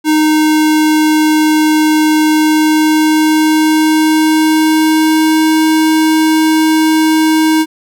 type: tone with pitch glide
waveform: square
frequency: 309.2 to 315.2 Hz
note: D#4 to D#4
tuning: -11 to +23 cents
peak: -8 dBFS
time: 0.04-7.66 s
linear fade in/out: 50 ms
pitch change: +34 cents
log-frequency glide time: 2.28-5.53 s
effects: none